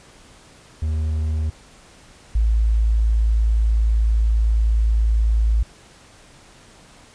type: tone pair in turn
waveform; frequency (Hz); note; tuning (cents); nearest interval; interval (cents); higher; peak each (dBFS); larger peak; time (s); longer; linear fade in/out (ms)
triangle / sine; 77.78 / 55; D#2 / A1; 0 / 0; tritone; 600; first; -17 / -14; second; 0.82-1.5 / 2.35-5.63; second; 5
effects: pink hiss -48 dBFS RMS until 7.14 s + resampled to 22050 Hz